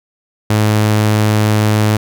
sawtooth tone, 106.7 Hz, G#2, 47 cents sharp, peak -6 dBFS, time 0.5-1.97 s, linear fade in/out 5 ms, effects none

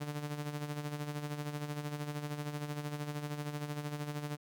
sawtooth tone with tremolo, 147.6 Hz, D3, 9 cents sharp, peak -31 dBFS, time 0-4.37 s, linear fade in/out 20 ms, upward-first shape sine, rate 13 Hz, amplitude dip 60%, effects none

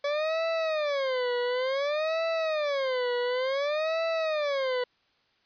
40% pulse tone with vibrato, 566 Hz, C#5, 36 cents sharp, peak -25 dBFS, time 0.04-4.84 s, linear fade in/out 5 ms, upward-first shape sine, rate 0.56 Hz, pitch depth 260 cents each way, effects white hiss -68 dBFS RMS until 5.45 s + resampled to 11025 Hz

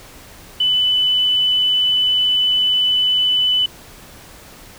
sine tone, 2997 Hz, F#7, 22 cents sharp, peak -13 dBFS, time 0.6-3.66 s, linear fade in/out 5 ms, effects pink hiss -41 dBFS RMS until 4.78 s

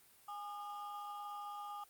triangle ring-modulated tone, 1020 Hz, C6, 44 cents flat, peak -38 dBFS, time 0.28-1.84 s, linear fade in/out 5 ms, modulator 196 Hz, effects white hiss -65 dBFS RMS until 1.89 s + Opus 32 kbps

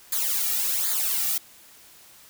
blue noise with flanger, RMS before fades -25 dBFS, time 0.12-1.38 s, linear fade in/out 5 ms, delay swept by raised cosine 0.35 to 1.95 ms, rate 1.3 Hz, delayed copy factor -0.85, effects white hiss -51 dBFS RMS until 2.29 s

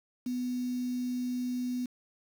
sine tone with quantisation, 248.6 Hz, B3, 12 cents sharp, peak -30 dBFS, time 0.26-1.86 s, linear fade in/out 5 ms, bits 8, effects none

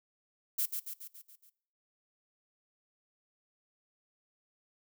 violet noise with echo, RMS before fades -31 dBFS, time 0.58-0.66 s, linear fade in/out 10 ms, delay 140 ms, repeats 6, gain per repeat -5 dB, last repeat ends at 1.5 s, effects noise-tail reverb RT60 0.6 s tail -21 dB re dry

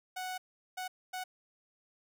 sawtooth tone bursts at uneven times, 740 Hz, F#5, in tune, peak -33 dBFS, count 3, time 0.16-0.38 / 0.77-0.88 / 1.13-1.24 s, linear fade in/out 10 ms, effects none

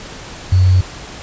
sine tone with sample-and-hold, 92.5 Hz, F#2, in tune, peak -7 dBFS, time 0.52-0.81 s, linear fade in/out 5 ms, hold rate 4410 Hz, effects pink hiss -32 dBFS RMS until 1.22 s + resampled to 16000 Hz

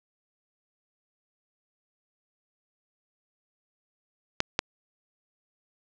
clicks, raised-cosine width 0.2 ms, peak -5 dBFS, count 2, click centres 4.404 / 4.591 s, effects low-pass 7000 Hz 12 dB/octave

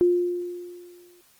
sine tone with exponential decay, 353.1 Hz, F4, 19 cents sharp, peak -14 dBFS, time 0.01-1.21 s, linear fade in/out 0 ms, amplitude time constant 260 ms, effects white hiss -59 dBFS RMS until 1.39 s + Opus 24 kbps

